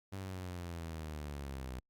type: linear sweep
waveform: sawtooth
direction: down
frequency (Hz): 98 to 62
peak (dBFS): -37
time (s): 0.12-1.8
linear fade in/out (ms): 10
effects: Opus 48 kbps